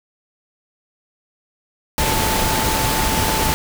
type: tone in noise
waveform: sine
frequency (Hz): 880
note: A5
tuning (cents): 0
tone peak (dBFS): -23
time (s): 1.98-3.54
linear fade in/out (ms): 0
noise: pink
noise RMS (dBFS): -19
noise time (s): 1.98-3.54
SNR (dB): -7
effects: none